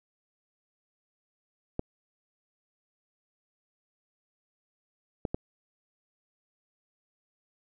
clicks, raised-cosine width 2 ms, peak -16 dBFS, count 3, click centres 1.794 / 5.252 / 5.345 s, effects none

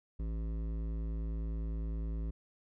sine tone with hard clipping, 54.9 Hz, A1, 3 cents flat, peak -36 dBFS, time 0.19-2.31 s, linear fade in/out 10 ms, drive 13 dB, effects none

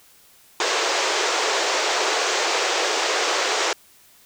pink band-pass noise, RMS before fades -22 dBFS, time 0.6-3.73 s, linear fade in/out 2 ms, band 370 to 7300 Hz, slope 48 dB/octave, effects white hiss -53 dBFS RMS until 4.25 s

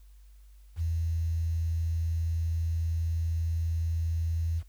sine tone with quantisation, 82.41 Hz, E2, in tune, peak -26 dBFS, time 0.76-4.63 s, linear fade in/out 50 ms, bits 9, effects added 50 Hz sine -50 dBFS peak until 4.68 s + white hiss -69 dBFS RMS until 4.68 s

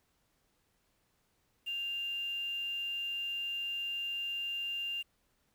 sine tone with quantisation, 2794 Hz, F7, in tune, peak -34 dBFS, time 1.66-5.03 s, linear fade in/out 20 ms, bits 9, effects pink hiss -75 dBFS RMS until 5.54 s

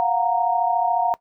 sine tone cluster, 702 / 736 / 929 Hz, F5 / F#5 / A#5, +9 / -9 / -6 cents, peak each -22 dBFS, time 0-1.14 s, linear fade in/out 0 ms, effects noise-tail reverb RT60 0.1 s tail -19 dB re dry

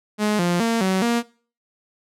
sawtooth tone with pitch steps, 210.8 / 174.8 / 229.5 / 188.7 / 235.7 Hz, G#3 / F3 / A#3 / F#3 / A#3, +26 / +2 / -27 / +34 / +19 cents, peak -14 dBFS, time 0.18-1.23 s, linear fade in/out 50 ms, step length 210 ms, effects noise-tail reverb RT60 0.4 s tail -20 dB re dry + low-pass 11000 Hz 12 dB/octave

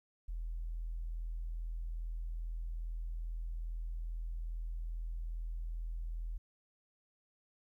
sine tone, 41.2 Hz, E1, in tune, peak -36 dBFS, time 0.28-6.38 s, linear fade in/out 10 ms, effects tanh soft clip ceiling -32 dBFS + 13-bit

